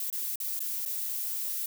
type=noise with dropouts; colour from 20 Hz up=violet; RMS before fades=-33 dBFS; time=0-1.66 s; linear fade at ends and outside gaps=1 ms; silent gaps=0.101-0.127 / 0.357-0.402 / 0.592-0.604 / 0.852-0.86 s; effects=none